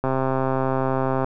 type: click train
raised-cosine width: 1 ms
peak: -9 dBFS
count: 160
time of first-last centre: 0.04-1.245 s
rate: 132 Hz
effects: none